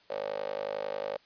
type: tone with high-pass filter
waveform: 15% pulse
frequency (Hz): 51.1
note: G#1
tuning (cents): -27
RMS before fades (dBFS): -35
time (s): 0.1-1.17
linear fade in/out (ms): 5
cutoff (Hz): 560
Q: 6
effects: white hiss -62 dBFS RMS until 1.25 s + resampled to 11025 Hz